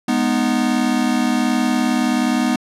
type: chord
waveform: square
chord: G# minor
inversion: none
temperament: equal with one note detuned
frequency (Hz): 207.7 / 246.9 / 308.1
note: G#3 / B3 / D#4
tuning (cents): 0 / 0 / -17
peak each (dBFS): -23 / -18 / -23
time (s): 0.08-2.56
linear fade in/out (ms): 5
effects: low-pass 10000 Hz 12 dB/octave